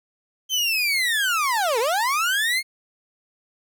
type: linear two-way sweep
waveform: 30% pulse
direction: down then up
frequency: 3136 to 426.4 to 2185 Hz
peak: -17 dBFS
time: 0.49-2.63 s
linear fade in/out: 50 ms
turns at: 1.79 s
effects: none